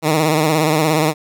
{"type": "tone with vibrato", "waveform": "10% pulse", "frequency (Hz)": 155.56, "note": "D#3", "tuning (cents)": 0, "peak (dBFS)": -5, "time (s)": [0.02, 1.14], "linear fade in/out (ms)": 50, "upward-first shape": "triangle", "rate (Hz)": 17, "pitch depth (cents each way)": 87, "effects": []}